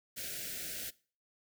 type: band-stop noise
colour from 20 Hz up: white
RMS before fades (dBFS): -41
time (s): 0.16-0.91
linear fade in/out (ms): 20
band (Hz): 710 to 1400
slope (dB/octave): 96
effects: noise-tail reverb RT60 0.4 s tail -21 dB re dry